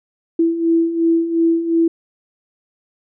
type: beating tone pair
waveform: sine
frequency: 329.6 / 332.4 Hz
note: E4 / E4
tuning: 0 / +15 cents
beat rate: 2.8 Hz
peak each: -20 / -14 dBFS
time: 0.39-1.88 s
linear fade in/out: 5 ms
effects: none